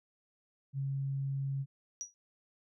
sine tone, 137 Hz, C#3, 20 cents flat, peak -32 dBFS, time 0.73-1.66 s, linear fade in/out 50 ms
sine tone with exponential decay, 5800 Hz, F#8, 35 cents flat, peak -33 dBFS, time 2.01-2.14 s, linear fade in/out 0 ms, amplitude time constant 27 ms
effects none

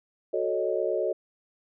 sine chord, D# half-diminished seventh, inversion first, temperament equal, 370 / 440 / 554.4 / 622.3 Hz, F#4 / A4 / C#5 / D#5, 0 / 0 / 0 / 0 cents, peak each -30 dBFS, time 0.33-1.13 s, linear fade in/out 10 ms, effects none

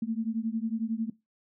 sine beating tone pair, 220 / 231 Hz, A3 / A#3, 0 / -16 cents, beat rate 11 Hz, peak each -31 dBFS, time 0.02-1.1 s, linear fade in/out 5 ms, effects noise-tail reverb RT60 0.2 s tail -18 dB re dry

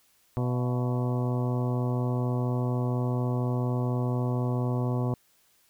harmonic tone with a mistuned harmonic, 124.2 Hz, B2, 10 cents sharp, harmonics 1 / 2 / 3 / 4 / 5 / 6 / 7 / 8 / 9, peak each -26 / -32 / -36 / -38 / -40 / -42 / -43 / -44 / -45 dBFS, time 0.37-5.14 s, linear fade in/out 0 ms, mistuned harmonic 6, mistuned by -72 cents, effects white hiss -65 dBFS RMS until 5.69 s

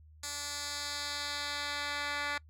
10% pulse tone with band-pass filter sweep, 289.6 Hz, D4, 24 cents flat, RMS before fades -37 dBFS, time 0.23-2.38 s, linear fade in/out 5 ms, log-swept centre 6800 to 2400 Hz, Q 1.3, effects noise-tail reverb RT60 0.1 s tail -24 dB re dry + added 77 Hz sine -54 dBFS peak until 2.49 s

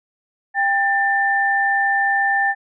sine tone pair together, 794.2 / 1783 Hz, G5 / A6, +22 / +22 cents, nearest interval octave + major second, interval 1400 cents, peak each -19 / -17 dBFS, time 0.54-2.55 s, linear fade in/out 50 ms, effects none

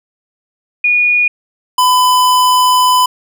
sine / square tone pair in turn, 2449 / 1004.4 Hz, D#7 / B5, -28 / +29 cents, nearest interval octave + minor third, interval 1543 cents, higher first, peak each -8 / -8 dBFS, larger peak neither, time 0.84-1.28 / 1.78-3.06 s, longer second, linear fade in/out 5 ms, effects none

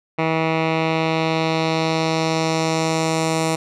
10% pulse tone with low-pass filter sweep, 161 Hz, E3, 41 cents flat, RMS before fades -20 dBFS, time 0.18-3.56 s, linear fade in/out 10 ms, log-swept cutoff 2300 to 8700 Hz, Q 1.6, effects none

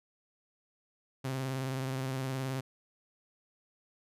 sawtooth tone with vibrato, 132.1 Hz, C3, 17 cents sharp, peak -29 dBFS, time 1.24-2.61 s, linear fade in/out 10 ms, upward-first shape sine, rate 19 Hz, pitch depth 43 cents each way, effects resampled to 32000 Hz

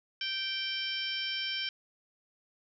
harmonic tone with a mistuned harmonic, 780 Hz, G5, 9 cents flat, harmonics 2 / 3 / 4 / 5 / 6 / 7, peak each -41 / -39 / -35 / -46 / -43 / -39 dBFS, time 0.21-1.69 s, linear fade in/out 2 ms, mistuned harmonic 7, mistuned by -32 cents, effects none

